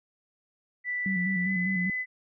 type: tone with pitch glide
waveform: sine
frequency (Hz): 1975.5 to 2011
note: B6 to B6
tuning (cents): 0 to +31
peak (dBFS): -28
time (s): 0.84-2.06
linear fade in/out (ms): 50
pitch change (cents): +31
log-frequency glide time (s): 1.43-1.51
type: tone with vibrato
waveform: sine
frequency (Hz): 185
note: F#3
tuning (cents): 0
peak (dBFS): -27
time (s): 1.06-1.9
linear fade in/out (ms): 2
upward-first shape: square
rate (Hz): 5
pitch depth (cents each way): 55
effects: none